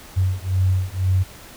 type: beating tone pair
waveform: sine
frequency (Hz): 92.5 / 94.5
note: F#2 / F#2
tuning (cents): 0 / +37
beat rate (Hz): 2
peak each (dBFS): -20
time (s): 0.16-1.24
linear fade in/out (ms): 20
effects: pink hiss -42 dBFS RMS until 1.56 s